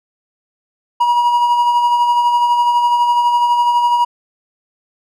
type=tone with tremolo; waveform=triangle; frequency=960 Hz; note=B5; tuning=49 cents flat; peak=-7 dBFS; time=1-4.05 s; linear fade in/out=10 ms; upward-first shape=sine; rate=12 Hz; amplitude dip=40%; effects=none